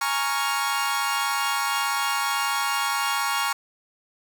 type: chord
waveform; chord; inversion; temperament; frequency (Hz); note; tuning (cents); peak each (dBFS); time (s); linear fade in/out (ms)
sawtooth; Bb minor seventh; third; equal; 830.6 / 932.3 / 1108.7 / 1396.9; Ab5 / Bb5 / Db6 / F6; 0 / 0 / 0 / 0; -26 / -26 / -23 / -25; 0.01-3.53; 5
effects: 9-bit